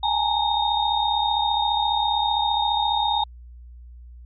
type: tone cluster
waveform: sine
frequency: 818 / 853 / 927 / 3699 Hz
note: G#5 / G#5 / A#5 / A#7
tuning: -26 / +46 / -10 / -14 cents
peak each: -25 dBFS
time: 0.03-3.24 s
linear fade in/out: 5 ms
effects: added 60 Hz sine -40 dBFS peak until 4.25 s